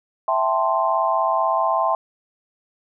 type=chord; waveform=sine; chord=A minor seventh; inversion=second; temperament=equal; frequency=659.3 / 784 / 880 / 1046.5 Hz; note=E5 / G5 / A5 / C6; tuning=0 / 0 / 0 / 0 cents; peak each=-22 / -24 / -24 / -21 dBFS; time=0.28-1.95 s; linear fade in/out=2 ms; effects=none